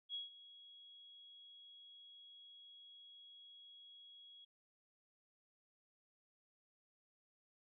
sine tone with ADSR envelope, 3322 Hz, G#7, in tune, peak -40 dBFS, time 0.09-4.45 s, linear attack 53 ms, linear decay 150 ms, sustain -17 dB, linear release 8 ms, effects none

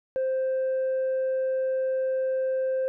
sine tone with tanh clipping, 523.3 Hz, C5, in tune, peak -24 dBFS, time 0.16-2.88 s, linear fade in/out 0 ms, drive 1 dB, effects none

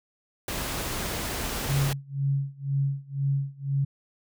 pink noise, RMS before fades -31 dBFS, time 0.48-1.93 s, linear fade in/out 2 ms
sine tone with tremolo, 138.59 Hz, C#3, in tune, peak -21 dBFS, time 1.68-3.85 s, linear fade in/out 10 ms, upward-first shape sine, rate 2 Hz, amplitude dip 95%
effects none

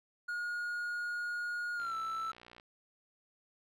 triangle tone with pitch glide, 1436 to 1324.4 Hz, F6 to E6, +48 to +8 cents, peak -33 dBFS, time 0.28-2.32 s, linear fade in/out 10 ms, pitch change -140 cents, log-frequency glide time 1.75-1.95 s
click train, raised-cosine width 0.3 ms, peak -37 dBFS, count 49, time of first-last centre 1.8-2.599 s, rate 60.1 Hz
effects none

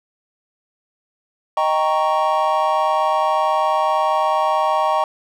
triangle chord, Eb dominant seventh, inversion none, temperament equal, 622.3 / 784 / 932.3 / 1108.7 Hz, Eb5 / G5 / Bb5 / Db6, 0 / 0 / 0 / 0 cents, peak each -19 dBFS, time 1.57-5.04 s, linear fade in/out 2 ms, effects none

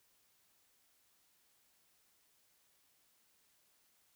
silence, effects white hiss -73 dBFS RMS until 4.15 s

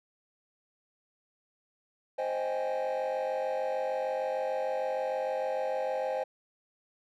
triangle chord, Ab major seventh, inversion first, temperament equal, 523.3 / 622.3 / 784 / 830.6 Hz, C5 / Eb5 / G5 / Ab5, 0 / 0 / 0 / 0 cents, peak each -29 / -32 / -35 / -35 dBFS, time 2.18-6.24 s, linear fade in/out 10 ms, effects tanh soft clip ceiling -23 dBFS

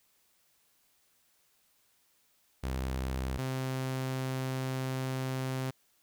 sawtooth tone pair in turn, 65.1 / 130.92 Hz, C2 / C3, -8 / +1 cents, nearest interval octave, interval 1209 cents, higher second, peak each -28 dBFS, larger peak neither, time 2.63-3.38 / 3.38-5.71 s, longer second, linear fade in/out 10 ms, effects white hiss -70 dBFS RMS until 6.02 s

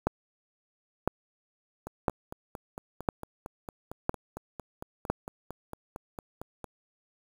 two click trains, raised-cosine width 1 ms, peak -24 / -10 dBFS, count 22 / 6, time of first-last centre 1.87-6.643 / 0.07-5.1 s, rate 4.4 / 0.994 Hz, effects 7-bit

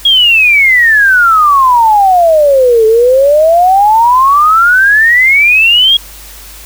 sine exponential two-way sweep, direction down then up, 3322 to 433.1 to 3322 Hz, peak -3 dBFS, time 0.05-5.97 s, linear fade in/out 5 ms, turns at 2.86 s, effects added 50 Hz sine -33 dBFS peak until 6.65 s + white hiss -32 dBFS RMS until 6.65 s

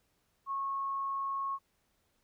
sine tone, 1095 Hz, C#6, 22 cents flat, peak -32 dBFS, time 0.46-1.59 s, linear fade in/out 50 ms, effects pink hiss -75 dBFS RMS until 2.23 s

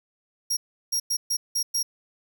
sawtooth tone bursts at uneven times, 5610 Hz, F8, 7 cents sharp, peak -20 dBFS, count 6, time 0.5-0.57 / 0.92-1 / 1.1-1.17 / 1.3-1.37 / 1.55-1.63 / 1.74-1.83 s, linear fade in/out 10 ms, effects none

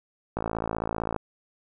click train, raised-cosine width 1 ms, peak -14 dBFS, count 45, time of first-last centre 0.37-1.163 s, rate 55.5 Hz, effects none

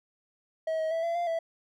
triangle tone with pitch steps, 641 / 635 / 657 / 675 / 694 / 660 Hz, E5 / D#5 / E5 / E5 / F5 / E5, -49 / +35 / -6 / +41 / -11 / +2 cents, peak -25 dBFS, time 0.67-1.39 s, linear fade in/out 5 ms, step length 120 ms, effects none

